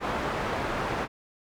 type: low-pass noise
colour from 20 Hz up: white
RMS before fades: -30 dBFS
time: 0-1.08 s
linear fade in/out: 50 ms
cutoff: 1200 Hz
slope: 12 dB/octave
effects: none